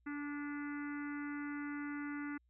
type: harmonic tone with a mistuned harmonic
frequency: 290 Hz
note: D4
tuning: 22 cents flat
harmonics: 1 / 3 / 4 / 5 / 6 / 7 / 8 / 9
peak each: -40 / -56 / -53 / -49 / -55 / -52 / -65 / -64 dBFS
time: 0.06-2.38 s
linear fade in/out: 10 ms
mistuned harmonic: 4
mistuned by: +18 cents
effects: added 60 Hz sine -70 dBFS peak until 2.49 s